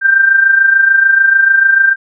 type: tone with amplitude modulation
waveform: sine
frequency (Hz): 1575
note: G6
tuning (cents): +8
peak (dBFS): -3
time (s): 0.01-1.96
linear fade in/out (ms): 50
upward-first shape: sine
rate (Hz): 26.8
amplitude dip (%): 60
effects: none